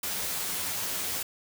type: noise with comb filter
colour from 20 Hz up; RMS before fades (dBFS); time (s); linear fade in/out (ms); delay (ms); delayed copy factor
white; -32; 0.03-1.23; 5; 11; +0.65
effects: none